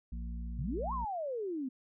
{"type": "harmonic tone", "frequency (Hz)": 58.1, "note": "A#1", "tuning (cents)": -5, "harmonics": [1, 3, 4], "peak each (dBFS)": [-37, -47, -49], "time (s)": [0.12, 1.05], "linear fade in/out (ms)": 5}
{"type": "exponential two-way sweep", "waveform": "sine", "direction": "up then down", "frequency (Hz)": [108.1, 1108.7, 247.6], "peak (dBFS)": -34, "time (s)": [0.58, 1.69], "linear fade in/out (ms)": 10, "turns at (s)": 0.93}
{"effects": []}